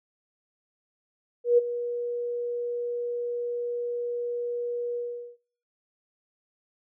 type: tone with ADSR envelope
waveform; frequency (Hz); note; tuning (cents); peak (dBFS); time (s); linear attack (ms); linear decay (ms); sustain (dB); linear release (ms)
sine; 480.6; B4; -47; -14; 1.44-5.37; 140; 17; -14; 410
effects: noise-tail reverb RT60 0.5 s tail -22 dB re dry

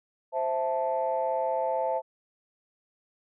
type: chord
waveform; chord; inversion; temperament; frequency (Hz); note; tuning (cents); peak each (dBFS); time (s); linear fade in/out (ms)
sine; A minor; first; equal with one note detuned; 523.3 / 659.3 / 877.5; C5 / E5 / A5; 0 / 0 / -5; -29; 0.32-2.02; 50
effects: tanh soft clip ceiling -17 dBFS

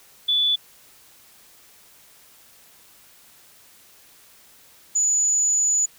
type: tone pair in turn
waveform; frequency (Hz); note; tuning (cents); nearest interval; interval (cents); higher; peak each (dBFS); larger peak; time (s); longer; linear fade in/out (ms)
sine; 3462 / 6924; A7 / A8; -29 / -29; octave; 1200; second; -17; neither; 0.28-0.56 / 4.95-5.86; second; 10
effects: white hiss -52 dBFS RMS until 5.98 s

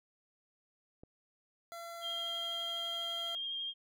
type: click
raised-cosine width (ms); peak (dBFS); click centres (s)
2; -38; 1.035
type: tone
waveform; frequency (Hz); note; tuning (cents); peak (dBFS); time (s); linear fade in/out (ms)
25% pulse; 679; F5; -49; -40; 1.72-3.35; 0
type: tone with vibrato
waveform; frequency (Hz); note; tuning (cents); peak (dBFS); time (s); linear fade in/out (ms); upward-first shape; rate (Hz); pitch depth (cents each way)
sine; 3218; G7; +45; -36; 2.01-3.74; 50; triangle; 12; 21
effects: none

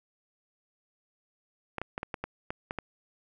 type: clicks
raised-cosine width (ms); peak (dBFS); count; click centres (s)
0.5; -18; 9; 1.783 / 1.816 / 1.979 / 2.031 / 2.142 / 2.24 / 2.505 / 2.709 / 2.787
effects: none

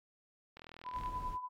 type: click train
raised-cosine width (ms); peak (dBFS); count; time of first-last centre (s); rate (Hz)
0.3; -34; 21; 0.57-1.06; 40.8
type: tone with tremolo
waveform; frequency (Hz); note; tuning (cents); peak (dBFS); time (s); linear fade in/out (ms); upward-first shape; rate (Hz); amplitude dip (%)
sine; 1000; B5; +21; -35; 0.84-1.49; 50; sine; 10; 65
type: noise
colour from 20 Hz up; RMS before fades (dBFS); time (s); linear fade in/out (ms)
brown; -45; 0.92-1.38; 50
effects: AAC 64 kbps

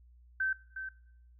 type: tone with echo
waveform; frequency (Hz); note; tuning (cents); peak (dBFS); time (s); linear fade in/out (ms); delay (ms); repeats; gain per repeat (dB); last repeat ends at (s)
sine; 1545; G6; -26; -28; 0.4-0.53; 5; 360; 1; -9; 0.89
effects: noise-tail reverb RT60 0.7 s tail -21 dB re dry + added 60 Hz sine -56 dBFS peak until 1.39 s

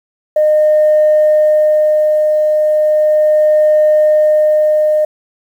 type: tone with tremolo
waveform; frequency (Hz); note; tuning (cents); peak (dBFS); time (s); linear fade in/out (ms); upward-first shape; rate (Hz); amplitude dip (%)
sine; 611; D#5; -32; -5; 0.36-5.05; 5; sine; 0.36; 30
effects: tanh soft clip ceiling -3 dBFS + 7-bit

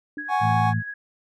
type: tone with exponential decay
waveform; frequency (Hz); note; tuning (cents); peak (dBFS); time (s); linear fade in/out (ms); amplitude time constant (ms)
sine; 296.8; D4; +18; -29; 0.17-0.37; 2; 42
type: tone with tremolo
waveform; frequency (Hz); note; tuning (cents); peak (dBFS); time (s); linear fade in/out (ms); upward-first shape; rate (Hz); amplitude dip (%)
sine; 1661.2; G#6; 0; -29; 0.18-0.94; 5; sine; 13; 40
type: chord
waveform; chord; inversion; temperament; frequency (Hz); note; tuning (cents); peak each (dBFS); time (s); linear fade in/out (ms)
triangle; F# suspended second; none; equal; 740 / 830.6 / 1108.7; F#5 / G#5 / C#6; 0 / 0 / 0; -22 / -21 / -25; 0.28-0.74; 50
type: harmonic tone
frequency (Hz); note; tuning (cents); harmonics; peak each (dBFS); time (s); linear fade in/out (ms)
54.8; A1; -6; 2 / 3 / 4; -22 / -28 / -31; 0.4-0.83; 50
effects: none

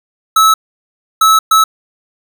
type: tone bursts at uneven times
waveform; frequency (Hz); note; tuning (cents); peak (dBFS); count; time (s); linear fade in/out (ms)
square; 1300; E6; -24; -6; 3; 0.36-0.54 / 1.21-1.39 / 1.51-1.64; 5
effects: none

